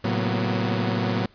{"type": "tone cluster", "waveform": "sawtooth", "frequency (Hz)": [112.2, 133.5, 185.1, 235.5, 248.6], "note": ["A2", "C3", "F#3", "A#3", "B3"], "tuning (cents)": [34, 35, 1, 18, 12], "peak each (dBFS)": [-22, -30, -23, -28, -26], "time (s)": [0.04, 1.26], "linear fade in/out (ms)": 5, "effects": ["pink hiss -56 dBFS RMS until 1.34 s", "resampled to 11025 Hz"]}